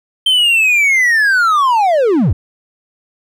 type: linear sweep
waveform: triangle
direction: down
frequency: 3136 to 61.74 Hz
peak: -7 dBFS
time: 0.26-2.33 s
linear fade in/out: 5 ms
effects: none